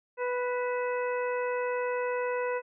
harmonic tone with a mistuned harmonic, 493.9 Hz, B4, in tune, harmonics 1 / 2 / 3 / 4 / 5, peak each -29 / -35 / -39 / -41 / -43 dBFS, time 0.17-2.62 s, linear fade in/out 50 ms, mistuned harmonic 5, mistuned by +67 cents, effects none

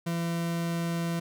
40% pulse tone, 168.8 Hz, E3, 41 cents sharp, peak -27 dBFS, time 0.06-1.2 s, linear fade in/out 10 ms, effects none

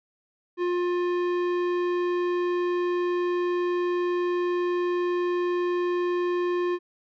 sine tone with tanh clipping, 354 Hz, F4, 23 cents sharp, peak -25 dBFS, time 0.57-6.79 s, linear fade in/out 50 ms, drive 15 dB, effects none

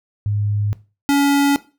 sine / square tone pair in turn, 103.5 / 282.3 Hz, G#2 / C#4, -5 / +32 cents, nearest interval octave + perfect fourth, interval 1737 cents, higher second, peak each -17 / -13 dBFS, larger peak second, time 0.26-0.73 / 1.09-1.56 s, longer neither, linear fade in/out 0 ms, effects noise-tail reverb RT60 0.3 s tail -17 dB re dry

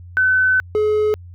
sine / triangle tone pair in turn, 1515 / 425.1 Hz, F#6 / G#4, +40 / +40 cents, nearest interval octave + minor seventh, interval 2200 cents, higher first, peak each -12 dBFS, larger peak neither, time 0.17-0.6 / 0.75-1.14 s, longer first, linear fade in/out 0 ms, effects added 88 Hz sine -35 dBFS peak until 1.34 s

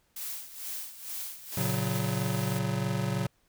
blue noise with tremolo, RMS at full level -36 dBFS, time 0.16-1.99 s, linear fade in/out 5 ms, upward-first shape sine, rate 2.2 Hz, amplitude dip 75%
white high-pass noise, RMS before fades -41 dBFS, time 1.52-2.59 s, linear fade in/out 5 ms, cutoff 170 Hz, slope 96 dB/octave
square chord, F# major, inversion first, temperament just, 115.62 / 138.75 / 185 Hz, A#2 / C#3 / F#3, -14 / +2 / 0 cents, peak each -33 dBFS, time 1.57-3.27 s, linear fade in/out 5 ms
effects pink hiss -70 dBFS RMS until 3.48 s

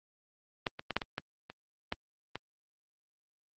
clicks, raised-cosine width 0.3 ms, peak -13 / -24 / -17 / -11 / -19 / -17 / -27 / -15 / -20 dBFS, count 9, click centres 0.668 / 0.794 / 0.907 / 0.966 / 1.018 / 1.181 / 1.5 / 1.924 / 2.356 s, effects high-pass 80 Hz 12 dB/octave + Opus 24 kbps

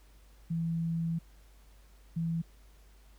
sine tone bursts at uneven times, 165.6 Hz, E3, 8 cents sharp, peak -29 dBFS, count 2, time 0.5-1.19 / 2.16-2.42 s, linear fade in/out 10 ms, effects added 50 Hz sine -55 dBFS peak until 3.18 s + pink hiss -65 dBFS RMS until 3.18 s

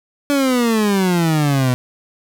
30% pulse exponential sweep, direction down, 289 to 123.47 Hz, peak -11 dBFS, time 0.3-1.74 s, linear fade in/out 0 ms, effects 7-bit

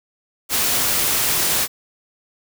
white noise, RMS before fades -19 dBFS, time 0.49-1.68 s, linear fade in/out 50 ms, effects none

